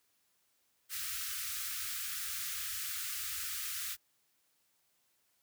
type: band-stop noise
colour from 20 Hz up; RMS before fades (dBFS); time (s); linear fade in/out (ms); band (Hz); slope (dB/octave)
white; -39; 0.89-3.97; 50; 100 to 1200; 96
effects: white hiss -75 dBFS RMS until 5.42 s + high-pass 60 Hz 12 dB/octave